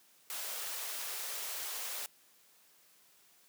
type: high-pass noise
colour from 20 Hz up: white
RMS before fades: -40 dBFS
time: 0.3-2.06 s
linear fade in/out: 0 ms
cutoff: 440 Hz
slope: 24 dB/octave
effects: white hiss -65 dBFS RMS until 3.48 s + high-pass 150 Hz 12 dB/octave